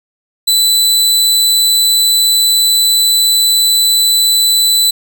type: tone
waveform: sawtooth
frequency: 3993 Hz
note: B7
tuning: 18 cents sharp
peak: -5 dBFS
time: 0.47-4.91 s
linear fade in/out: 10 ms
effects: none